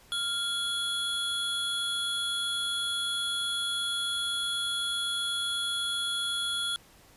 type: tone pair together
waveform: square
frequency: 1396.9 / 3363 Hz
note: F6 / G#7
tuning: 0 / +21 cents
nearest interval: octave + minor third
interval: 1521 cents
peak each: -36 / -30 dBFS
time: 0.12-6.76 s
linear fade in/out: 0 ms
effects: pink hiss -57 dBFS RMS until 7.16 s + resampled to 32000 Hz